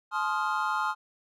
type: chord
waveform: triangle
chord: F dominant seventh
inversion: first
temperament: equal with one note detuned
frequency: 857.4 / 1046.5 / 1244.5 / 1396.9 Hz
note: A5 / C6 / Eb6 / F6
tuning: -45 / 0 / 0 / 0 cents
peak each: -30 dBFS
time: 0.11-0.95 s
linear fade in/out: 50 ms
effects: none